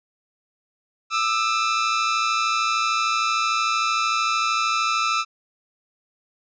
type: tone pair together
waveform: sawtooth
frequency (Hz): 1205.3 / 1318.5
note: D6 / E6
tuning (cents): +45 / 0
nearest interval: major second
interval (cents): 155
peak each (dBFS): -22 / -17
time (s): 1.1-5.25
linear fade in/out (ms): 50
effects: resampled to 16000 Hz